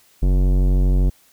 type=tone with tanh clipping; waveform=sine; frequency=46.45 Hz; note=F#1; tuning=7 cents sharp; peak=-15 dBFS; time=0.22-1.1 s; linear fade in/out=10 ms; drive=17 dB; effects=white hiss -55 dBFS RMS until 1.32 s